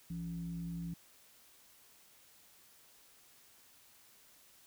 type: tone with frequency modulation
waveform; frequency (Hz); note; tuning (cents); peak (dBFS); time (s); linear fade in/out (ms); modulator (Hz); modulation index
sine; 170.3; F3; -43; -38; 0.1-0.94; 5; 110; 0.43
effects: white hiss -63 dBFS RMS until 4.66 s